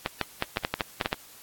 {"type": "clicks", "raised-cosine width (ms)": 0.3, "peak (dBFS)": -9, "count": 10, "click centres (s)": [0.061, 0.213, 0.424, 0.571, 0.649, 0.74, 0.808, 1.012, 1.059, 1.129], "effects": ["white hiss -50 dBFS RMS until 1.42 s", "AAC 64 kbps"]}